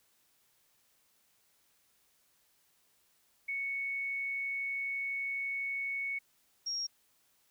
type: tone pair in turn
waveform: sine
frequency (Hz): 2217 / 5586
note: C#7 / F8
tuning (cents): 0 / -1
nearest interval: octave + major third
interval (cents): 1599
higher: second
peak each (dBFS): -33 / -33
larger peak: neither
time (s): 3.48-6.19 / 6.66-6.87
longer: first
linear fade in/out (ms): 10
effects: white hiss -71 dBFS RMS until 7.5 s